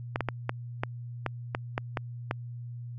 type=clicks; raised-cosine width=0.5 ms; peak=-13 dBFS; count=10; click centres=0.159 / 0.207 / 0.287 / 0.494 / 0.835 / 1.263 / 1.549 / 1.779 / 1.972 / 2.311 s; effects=added 120 Hz sine -37 dBFS peak until 2.98 s